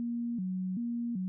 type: tone with vibrato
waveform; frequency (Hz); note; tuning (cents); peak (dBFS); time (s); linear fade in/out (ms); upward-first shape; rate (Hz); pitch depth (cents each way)
sine; 209.4; G#3; +15; -31; 0-1.28; 0; square; 1.3; 210
effects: none